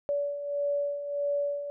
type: beating tone pair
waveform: sine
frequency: 572 / 573.6 Hz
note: D5 / D5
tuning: -46 / -41 cents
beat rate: 1.6 Hz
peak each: -35 / -28 dBFS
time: 0.09-1.7 s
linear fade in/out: 0 ms
effects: none